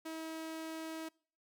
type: tone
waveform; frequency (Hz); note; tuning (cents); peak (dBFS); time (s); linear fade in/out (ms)
sawtooth; 321; E4; -46; -37; 0.05-1.09; 10
effects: noise-tail reverb RT60 0.5 s tail -25 dB re dry